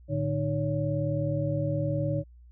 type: tone cluster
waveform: sine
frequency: 109.2 / 148.6 / 308.1 / 562 Hz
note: A2 / D3 / D#4 / C#5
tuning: -13 / +21 / -17 / +24 cents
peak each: -31 / -29 / -34 / -31 dBFS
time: 0.08-2.24 s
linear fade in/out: 50 ms
effects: added 60 Hz sine -49 dBFS peak until 2.51 s

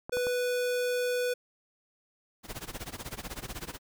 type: clicks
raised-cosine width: 1 ms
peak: -23 dBFS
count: 3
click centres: 0.095 / 0.17 / 0.269 s
type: tone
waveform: square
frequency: 493.9 Hz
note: B4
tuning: in tune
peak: -28 dBFS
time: 0.12-1.34 s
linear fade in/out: 10 ms
type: noise with tremolo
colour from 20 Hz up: pink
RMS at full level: -37 dBFS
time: 2.43-3.79 s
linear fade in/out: 50 ms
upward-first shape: sine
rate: 16 Hz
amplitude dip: 90%
effects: none

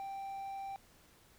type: tone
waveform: triangle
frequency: 784 Hz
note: G5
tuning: in tune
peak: -38 dBFS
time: 0-0.76 s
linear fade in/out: 0 ms
effects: pink hiss -64 dBFS RMS until 1.38 s

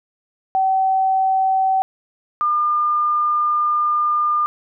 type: tone pair in turn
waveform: sine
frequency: 764 / 1205.2 Hz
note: G5 / D6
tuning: -45 / +44 cents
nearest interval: minor sixth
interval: 789 cents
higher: second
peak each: -14 / -15 dBFS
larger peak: first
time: 0.55-1.82 / 2.41-4.46 s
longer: second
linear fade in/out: 0 ms
effects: none

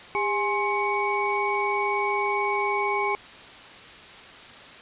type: tone cluster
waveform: sine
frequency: 403.9 / 833 / 1060 / 2241 Hz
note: G#4 / G#5 / C6 / C#7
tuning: -48 / +5 / +22 / +18 cents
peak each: -28 dBFS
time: 0.15-3.15 s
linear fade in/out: 0 ms
effects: white hiss -44 dBFS RMS until 4.81 s + resampled to 8000 Hz

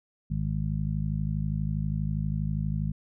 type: harmonic tone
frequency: 52.4 Hz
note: G#1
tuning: 16 cents sharp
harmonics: 1 / 2 / 3 / 4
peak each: -32 / -33 / -29 / -35 dBFS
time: 0.3-2.92 s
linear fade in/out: 10 ms
effects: none

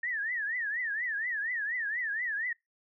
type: tone with vibrato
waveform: sine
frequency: 1810 Hz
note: A6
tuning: 48 cents sharp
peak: -30 dBFS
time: 0.03-2.53 s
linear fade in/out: 5 ms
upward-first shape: triangle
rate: 4.2 Hz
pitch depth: 210 cents each way
effects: noise-tail reverb RT60 0.2 s tail -26 dB re dry

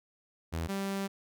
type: tone pair in turn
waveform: sawtooth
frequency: 82.41 / 196.01 Hz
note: E2 / G3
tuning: 0 / 0 cents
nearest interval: octave + minor third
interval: 1500 cents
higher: second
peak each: -28 dBFS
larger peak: neither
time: 0.52-0.68 / 0.68-1.08 s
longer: second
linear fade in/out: 20 ms
effects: none

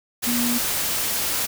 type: tone in noise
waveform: sine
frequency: 240 Hz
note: B3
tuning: 49 cents flat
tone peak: -22 dBFS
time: 0.26-0.59 s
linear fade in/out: 20 ms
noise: white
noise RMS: -24 dBFS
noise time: 0.22-1.47 s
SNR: -1 dB
effects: none

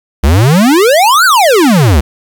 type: exponential two-way sweep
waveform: square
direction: up then down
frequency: 63.4 to 1568 to 63.4 Hz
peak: -5 dBFS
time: 0.23-2.01 s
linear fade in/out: 10 ms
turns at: 1.25 s
effects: 7-bit

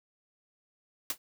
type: noise with exponential decay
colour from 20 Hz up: white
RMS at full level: -27 dBFS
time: 1.1-1.18 s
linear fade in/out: 2 ms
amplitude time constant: 16 ms
effects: none

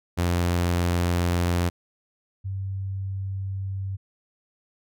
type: tone pair in turn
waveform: sawtooth / sine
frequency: 87.31 / 96.74 Hz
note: F2 / G2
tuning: 0 / -22 cents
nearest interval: major second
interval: 178 cents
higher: second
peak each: -17 / -27 dBFS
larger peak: first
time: 0.17-1.7 / 2.44-3.97 s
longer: neither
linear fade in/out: 20 ms
effects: none

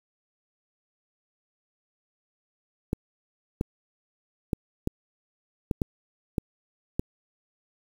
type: clicks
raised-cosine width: 3 ms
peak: -12 dBFS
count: 8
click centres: 2.931 / 3.611 / 4.532 / 4.874 / 5.712 / 5.818 / 6.382 / 6.995 s
effects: 7-bit

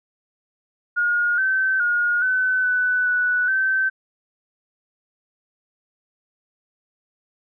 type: tone with pitch steps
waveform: sine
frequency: 1432 / 1540 / 1434 / 1513 / 1495 / 1480 / 1545 Hz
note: F6 / G6 / F6 / F#6 / F#6 / F#6 / G6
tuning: +43 / -31 / +45 / +38 / +17 / 0 / -26 cents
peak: -17 dBFS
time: 0.96-3.9 s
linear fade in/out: 20 ms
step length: 420 ms
effects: none

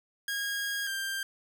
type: tone pair in turn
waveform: sawtooth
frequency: 1634 / 1584.7 Hz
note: G#6 / G6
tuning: -29 / +18 cents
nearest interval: minor second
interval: 53 cents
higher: first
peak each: -27 / -28 dBFS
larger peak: first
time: 0.28-0.87 / 0.87-1.23 s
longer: first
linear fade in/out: 2 ms
effects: none

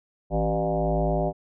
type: tone with frequency modulation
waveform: sine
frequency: 382.2 Hz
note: G4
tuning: 44 cents flat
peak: -21 dBFS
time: 0.3-1.33 s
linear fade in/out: 50 ms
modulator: 109 Hz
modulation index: 3.3
effects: none

